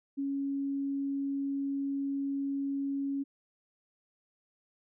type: tone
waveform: sine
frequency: 277.2 Hz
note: C#4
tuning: in tune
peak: -30 dBFS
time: 0.17-3.24 s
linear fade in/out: 20 ms
effects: none